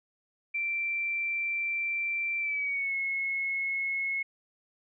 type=tone with pitch glide; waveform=sine; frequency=2349 to 2179 Hz; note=D7 to C#7; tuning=0 to -30 cents; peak=-28 dBFS; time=0.54-4.23 s; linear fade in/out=10 ms; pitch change=-130 cents; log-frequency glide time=2.39-2.95 s; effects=none